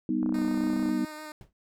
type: chord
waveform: sine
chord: G augmented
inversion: none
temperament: equal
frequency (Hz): 196 / 246.9 / 311.1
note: G3 / B3 / D#4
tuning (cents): 0 / 0 / 0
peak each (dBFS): -32 / -28 / -28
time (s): 0.09-1.05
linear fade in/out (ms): 2
type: click train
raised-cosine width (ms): 1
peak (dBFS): -27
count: 22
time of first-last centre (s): 0.23-0.89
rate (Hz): 31.8
type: tone with vibrato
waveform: 10% pulse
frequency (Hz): 306.5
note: D#4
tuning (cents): -26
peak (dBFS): -31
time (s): 0.34-1.32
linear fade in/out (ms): 2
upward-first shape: square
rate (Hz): 7.1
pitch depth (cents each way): 12
type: noise with exponential decay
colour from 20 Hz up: brown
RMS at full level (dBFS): -42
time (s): 1.41-1.53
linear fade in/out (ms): 1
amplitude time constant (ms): 26
effects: none